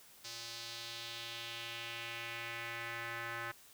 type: tone with band-pass filter sweep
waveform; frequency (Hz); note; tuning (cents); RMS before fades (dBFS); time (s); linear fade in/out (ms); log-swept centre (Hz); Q
square; 116.54; A#2; 0; -44; 0.24-3.52; 10; 5000 to 1600; 2.2
effects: white hiss -60 dBFS RMS until 3.73 s